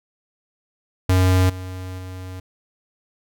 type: tone with level steps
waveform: square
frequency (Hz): 92.5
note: F#2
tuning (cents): 0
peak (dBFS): -14 / -30 / -32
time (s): 1.09-2.4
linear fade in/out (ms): 5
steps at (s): 1.49 / 1.98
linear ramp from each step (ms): 10
effects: none